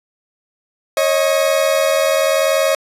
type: tone pair together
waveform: 40% pulse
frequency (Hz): 548.3 / 629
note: C#5 / D#5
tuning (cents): -19 / +19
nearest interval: major second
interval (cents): 238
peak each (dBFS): -15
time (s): 0.97-2.75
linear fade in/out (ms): 2
effects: resampled to 32000 Hz